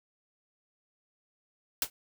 white noise with exponential decay, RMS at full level -24 dBFS, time 1.82-1.9 s, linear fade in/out 1 ms, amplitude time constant 17 ms, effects none

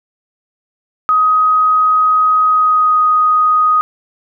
sine tone with pitch glide, 1258 to 1247.1 Hz, D#6 to D#6, +19 to +4 cents, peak -8 dBFS, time 1.09-3.81 s, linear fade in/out 0 ms, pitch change -15 cents, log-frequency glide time 2.45-2.99 s, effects none

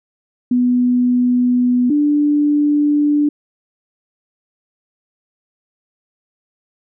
sine tone pair in turn, 247.1 / 293.9 Hz, B3 / D4, +1 / +1 cents, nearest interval minor third, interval 300 cents, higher second, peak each -11 dBFS, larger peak neither, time 0.51-1.9 / 1.9-3.29 s, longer neither, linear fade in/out 5 ms, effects none

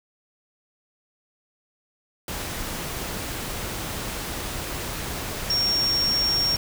sine tone in noise, 5540 Hz, F8, 15 cents flat, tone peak -20 dBFS, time 5.5-6.56 s, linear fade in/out 2 ms, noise pink, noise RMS -31 dBFS, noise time 2.28-6.57 s, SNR +8 dB, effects none

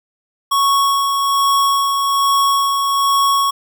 square tone with tremolo, 1108 Hz, C#6, 1 cent flat, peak -12 dBFS, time 0.51-3.51 s, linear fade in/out 10 ms, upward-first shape sine, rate 1.2 Hz, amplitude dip 35%, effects none

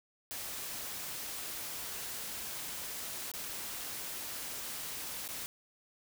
white noise with dropouts, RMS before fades -41 dBFS, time 0.31-5.46 s, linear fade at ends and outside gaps 0 ms, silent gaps 3.316-3.338 / 5.278-5.288 s, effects none

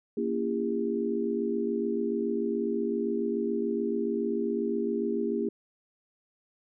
sine chord, A# diminished seventh, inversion none, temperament just, 233.1 / 279.7 / 335.6 / 402.8 Hz, A#3 / C#4 / E4 / G4, 0 / +16 / +31 / +47 cents, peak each -31 / -36 / -33 / -30 dBFS, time 0.17-5.49 s, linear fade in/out 5 ms, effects none

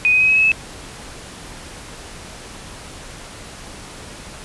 sine tone with pitch steps, 2489 / 2511 / 2533 / 2555 / 2577 / 2599 Hz, D#7 / D#7 / D#7 / D#7 / E7 / E7, 0 / +15 / +30 / +45 / -40 / -25 cents, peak -11 dBFS, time 0.05-0.518 s, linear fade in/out 0 ms, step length 78 ms, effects pink hiss -36 dBFS RMS until 4.44 s + resampled to 24000 Hz

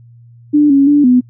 sine tone with pitch steps, 295.6 / 277.1 / 290.8 / 249.5 Hz, D4 / C#4 / D4 / B3, +11 / -1 / -17 / +18 cents, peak -5 dBFS, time 0.53-1.21 s, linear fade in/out 20 ms, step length 170 ms, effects noise-tail reverb RT60 0.1 s tail -24 dB re dry + added 118 Hz sine -38 dBFS peak until 1.29 s

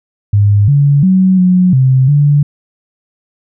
sine tone with pitch steps, 102.2 / 142.5 / 187.6 / 182.3 / 130.9 / 145.1 Hz, G#2 / C#3 / F#3 / F#3 / C3 / D3, -27 / +48 / +24 / -25 / +1 / -21 cents, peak -5 dBFS, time 0.33-2.43 s, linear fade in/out 5 ms, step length 350 ms, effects none

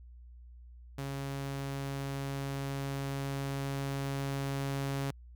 sawtooth tone with level ramp, 137.9 Hz, C#3, 9 cents flat, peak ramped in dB -32 to -28 dBFS, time 0.98-5.11 s, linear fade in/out 5 ms, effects added 60 Hz sine -49 dBFS peak until 5.35 s

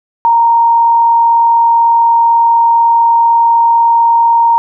sine tone with frequency modulation, 929 Hz, A#5, 6 cents flat, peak -5 dBFS, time 0.25-4.58 s, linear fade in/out 0 ms, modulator 40.2 Hz, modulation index 0.23, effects none

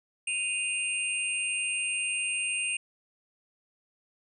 sine tone cluster, 2495 / 2793 / 8650 Hz, D#7 / F7 / C#9, +4 / -1 / -43 cents, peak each -31 / -33 / -33 dBFS, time 0.27-2.77 s, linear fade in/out 5 ms, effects none

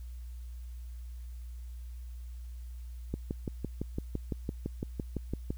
click train, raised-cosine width 3 ms, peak -20 dBFS, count 15, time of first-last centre 3.14-5.505 s, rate 5.92 Hz, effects added 60 Hz sine -40 dBFS peak until 5.57 s + white hiss -65 dBFS RMS until 5.57 s

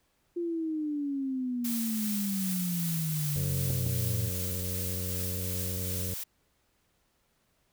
sine exponential sweep, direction down, 349.3 to 110.3 Hz, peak -29 dBFS, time 0.36-4.29 s, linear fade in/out 10 ms
blue noise with tremolo, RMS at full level -35 dBFS, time 1.64-6.24 s, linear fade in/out 10 ms, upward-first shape triangle, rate 2.6 Hz, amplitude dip 25%
harmonic tone, 91.2 Hz, F#2, 24 cents flat, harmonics 1 / 2 / 3 / 4 / 5 / 6, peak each -34 / -40 / -49 / -51 / -45 / -48 dBFS, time 3.36-6.14 s, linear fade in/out 0 ms
clicks, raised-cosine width 2 ms, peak -24 dBFS, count 2, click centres 3.704 / 3.866 s
effects pink hiss -72 dBFS RMS until 7.72 s

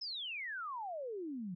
sine exponential sweep, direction down, 5320 to 168.9 Hz, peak -39 dBFS, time 0.01-1.55 s, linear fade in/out 10 ms, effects none

